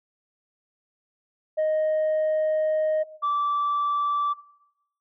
sine tone pair in turn, 622.3 / 1162.6 Hz, D#5 / D6, 0 / -18 cents, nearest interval major seventh, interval 1082 cents, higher second, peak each -18 / -20 dBFS, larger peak first, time 1.57-3.04 / 3.22-4.34 s, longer first, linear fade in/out 20 ms, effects noise-tail reverb RT60 0.8 s tail -18 dB re dry + tanh soft clip ceiling -19 dBFS

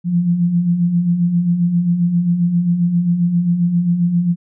sine beating tone pair, 167.7 / 175.2 Hz, E3 / F3, +30 / +6 cents, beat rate 7.5 Hz, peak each -22 / -13 dBFS, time 0.04-4.36 s, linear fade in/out 50 ms, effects none

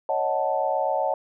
sine chord, D# half-diminished seventh, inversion third, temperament equal, 554.4 / 622.3 / 740 / 880 Hz, C#5 / D#5 / F#5 / A5, 0 / 0 / 0 / 0 cents, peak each -27 dBFS, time 0.09-1.14 s, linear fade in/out 2 ms, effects none

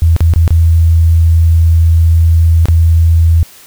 sine tone with dropouts, 82.41 Hz, E2, in tune, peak -4 dBFS, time 0.02-3.43 s, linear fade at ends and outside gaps 0 ms, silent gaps 0.164-0.206 / 0.337-0.36 / 0.478-0.506 / 2.656-2.685 s, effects white hiss -38 dBFS RMS until 3.66 s

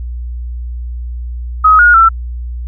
sine tone with pitch steps, 1267 / 1438 / 1339 Hz, D#6 / F#6 / E6, +31 / -50 / +27 cents, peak -3 dBFS, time 1.64-2.09 s, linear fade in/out 10 ms, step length 150 ms, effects added 60 Hz sine -19 dBFS peak until 2.67 s

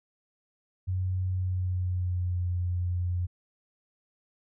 sine tone with pitch glide, 92.5 to 88.99 Hz, F#2 to F2, 0 to +33 cents, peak -26 dBFS, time 0.87-3.27 s, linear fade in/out 20 ms, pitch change -67 cents, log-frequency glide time 1.31-2.46 s, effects none

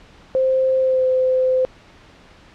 sine tone with pitch glide, 523.3 to 515.2 Hz, C5 to C5, 0 to -27 cents, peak -14 dBFS, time 0.35-1.65 s, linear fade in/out 0 ms, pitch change -27 cents, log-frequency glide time 0.8-1.05 s, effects pink hiss -47 dBFS RMS until 2.54 s + low-pass 4000 Hz 12 dB/octave

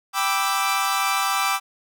sawtooth chord, E minor seventh, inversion first, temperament equal, 784 / 987.8 / 1174.7 / 1318.5 Hz, G5 / B5 / D6 / E6, 0 / 0 / 0 / 0 cents, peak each -22 / -25 / -20 / -23 dBFS, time 0.13-1.6 s, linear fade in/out 50 ms, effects none

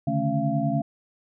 sine tone cluster, 141.1 / 151.2 / 217.3 / 275.7 / 683 Hz, C#3 / D#3 / A3 / C#4 / F5, +31 / -49 / -21 / -9 / -39 cents, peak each -28 dBFS, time 0.07-0.82 s, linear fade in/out 5 ms, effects none

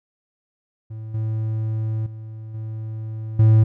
triangle tone with level steps, 110 Hz, A2, in tune, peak -28 / -19 / -30 / -25 / -8 dBFS, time 0.9-3.64 s, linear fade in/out 10 ms, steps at 1.14 / 2.06 / 2.54 / 3.39 s, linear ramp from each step 5 ms, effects none

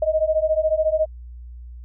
sine beating tone pair, 620 / 634 Hz, D#5 / D#5, -6 / +32 cents, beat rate 14 Hz, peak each -20 dBFS, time 0.02-1.06 s, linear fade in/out 5 ms, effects added 60 Hz sine -35 dBFS peak until 1.84 s

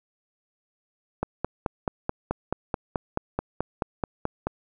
click train, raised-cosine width 1 ms, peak -11 dBFS, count 16, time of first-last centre 1.23-4.47 s, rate 4.63 Hz, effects none

